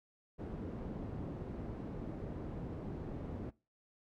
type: low-pass noise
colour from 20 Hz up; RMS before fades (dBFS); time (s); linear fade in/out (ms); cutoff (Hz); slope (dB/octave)
white; -43; 0.38-3.51; 20; 300; 12
effects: noise-tail reverb RT60 0.3 s tail -22 dB re dry